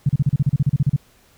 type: tone bursts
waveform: sine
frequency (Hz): 139.9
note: C#3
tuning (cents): +16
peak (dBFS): -12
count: 14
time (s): 0.06-0.963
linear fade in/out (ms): 5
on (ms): 32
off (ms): 35
effects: pink hiss -55 dBFS RMS until 1.37 s